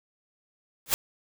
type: noise with exponential growth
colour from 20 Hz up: white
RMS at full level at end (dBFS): -18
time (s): 0.86-0.94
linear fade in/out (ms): 0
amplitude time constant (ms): 17
effects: none